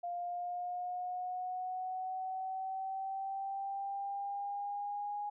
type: linear sweep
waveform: sine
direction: up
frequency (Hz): 698.5 to 827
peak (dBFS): -36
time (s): 0.03-5.3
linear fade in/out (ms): 10
effects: none